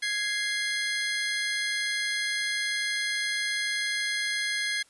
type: tone pair together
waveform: 25% pulse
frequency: 1661.2 / 2093 Hz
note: G#6 / C7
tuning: 0 / 0 cents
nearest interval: major third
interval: 400 cents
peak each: -26 dBFS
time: 0.02-4.83 s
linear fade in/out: 10 ms
effects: white hiss -61 dBFS RMS until 4.89 s + resampled to 24000 Hz